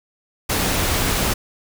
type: noise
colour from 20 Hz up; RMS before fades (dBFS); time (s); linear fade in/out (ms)
pink; -20; 0.49-1.34; 10
effects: none